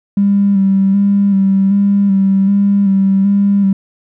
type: tone with vibrato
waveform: triangle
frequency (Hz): 197.2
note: G3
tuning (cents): +11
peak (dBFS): -4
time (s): 0.17-3.73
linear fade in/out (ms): 5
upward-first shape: square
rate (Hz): 1.3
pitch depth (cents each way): 27
effects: tanh soft clip ceiling -6 dBFS